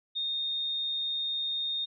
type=tone; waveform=sine; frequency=3678 Hz; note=A#7; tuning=24 cents flat; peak=-29 dBFS; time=0.15-1.86 s; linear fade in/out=20 ms; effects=none